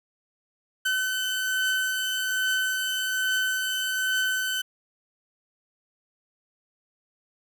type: beating tone pair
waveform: 30% pulse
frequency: 1521 / 1522.2 Hz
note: F#6 / F#6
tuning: +47 / +49 cents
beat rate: 1.2 Hz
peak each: -22 / -31 dBFS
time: 0.85-4.62 s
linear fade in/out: 10 ms
effects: none